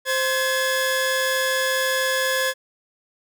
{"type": "tone pair together", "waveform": "sawtooth", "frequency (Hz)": [523.2, 1694], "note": ["C5", "G#6"], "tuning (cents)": [0, 34], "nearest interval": "octave + minor sixth", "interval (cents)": 2034, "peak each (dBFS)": -19, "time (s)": [0.05, 2.54], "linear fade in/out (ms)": 50, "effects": []}